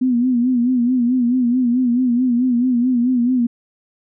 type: tone with vibrato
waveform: sine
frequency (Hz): 246.9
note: B3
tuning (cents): 0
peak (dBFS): -13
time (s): 0.01-3.47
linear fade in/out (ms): 10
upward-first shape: sine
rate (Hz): 4.6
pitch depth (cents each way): 81
effects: none